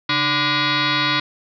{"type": "tone with frequency modulation", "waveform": "sine", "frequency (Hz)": 1179, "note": "D6", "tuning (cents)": 6, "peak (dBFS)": -16, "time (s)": [0.09, 1.2], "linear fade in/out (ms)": 5, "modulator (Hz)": 439, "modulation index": 7.2, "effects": []}